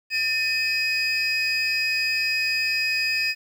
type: tone cluster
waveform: triangle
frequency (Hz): 1798 / 2526 / 4951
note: A6 / D#7 / D#8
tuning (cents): +37 / +26 / -9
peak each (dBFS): -26 / -21 / -25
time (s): 0.1-3.35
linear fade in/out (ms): 50
effects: tanh soft clip ceiling -14 dBFS + 9-bit